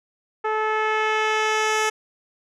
10% pulse tone with low-pass filter sweep, 433.4 Hz, A4, 26 cents flat, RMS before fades -22 dBFS, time 0.44-1.9 s, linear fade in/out 10 ms, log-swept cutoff 1200 to 8800 Hz, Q 0.86, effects none

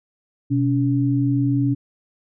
sine tone pair together, 125.8 / 282.4 Hz, B2 / C#4, +32 / +32 cents, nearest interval octave + major second, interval 1400 cents, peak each -19 dBFS, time 0.5-1.75 s, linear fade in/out 20 ms, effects none

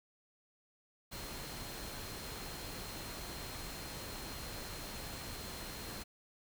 sine tone in noise, 4186 Hz, C8, in tune, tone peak -53 dBFS, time 1.11-6.04 s, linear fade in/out 20 ms, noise pink, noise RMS -45 dBFS, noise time 1.11-6.04 s, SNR -11 dB, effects none

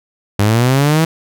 sawtooth linear sweep, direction up, 98.4 to 164.81 Hz, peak -6 dBFS, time 0.39-1.05 s, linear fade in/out 5 ms, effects none

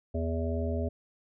harmonic tone, 82 Hz, E2, 9 cents flat, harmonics 1 / 3 / 5 / 7 / 8, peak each -30 / -35 / -37 / -38 / -39 dBFS, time 0.14-0.89 s, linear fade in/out 10 ms, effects none

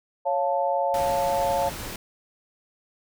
sine chord, Db augmented, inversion none, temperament equal, 554.4 / 698.5 / 880 Hz, Db5 / F5 / A5, 0 / 0 / 0 cents, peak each -25 / -26 / -26 dBFS, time 0.25-1.7 s, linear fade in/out 20 ms
pink noise, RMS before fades -35 dBFS, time 0.94-1.96 s, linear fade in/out 2 ms
effects none

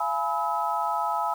sine tone cluster, 684 / 840 / 990 / 1289 Hz, F5 / G#5 / B5 / E6, -36 / +19 / +4 / -39 cents, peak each -32 / -28 / -30 / -29 dBFS, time 0-1.34 s, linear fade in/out 5 ms, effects 8-bit

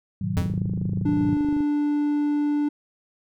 sine chord, G# minor seventh, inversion none, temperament equal, 103.83 / 123.47 / 155.56 / 185 Hz, G#2 / B2 / D#3 / F#3, 0 / 0 / 0 / 0 cents, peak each -29 / -32 / -30 / -27 dBFS, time 0.21-1.35 s, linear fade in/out 5 ms
square tone with exponential decay, 87.31 Hz, F2, in tune, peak -19 dBFS, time 0.37-0.6 s, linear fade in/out 0 ms, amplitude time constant 50 ms
click train, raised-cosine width 3 ms, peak -21 dBFS, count 31, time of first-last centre 0.42-1.606 s, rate 25.3 Hz
triangle tone, 293.7 Hz, D4, in tune, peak -18 dBFS, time 1.05-2.69 s, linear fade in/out 10 ms
effects none

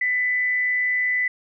sine tone with frequency modulation, 1994 Hz, B6, 16 cents sharp, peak -19 dBFS, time 0.01-1.28 s, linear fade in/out 5 ms, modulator 195 Hz, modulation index 0.21, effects none

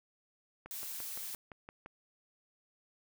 click train, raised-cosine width 0.5 ms, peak -32 dBFS, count 8, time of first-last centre 0.66-1.861 s, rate 5.83 Hz
blue noise, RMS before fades -42 dBFS, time 0.71-1.35 s, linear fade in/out 0 ms
effects none

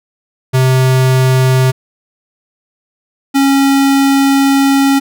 square tone pair in turn, 130 / 274.7 Hz, C3 / C#4, -11 / -16 cents, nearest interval octave + minor second, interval 1295 cents, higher second, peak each -8 dBFS, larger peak neither, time 0.53-1.72 / 3.34-5 s, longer second, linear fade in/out 20 ms, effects none

